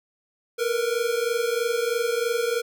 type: tone pair together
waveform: square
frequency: 459 / 482.1 Hz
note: A#4 / B4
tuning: -27 / -42 cents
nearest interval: minor second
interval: 85 cents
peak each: -26 / -26 dBFS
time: 0.58-2.62 s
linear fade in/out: 20 ms
effects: none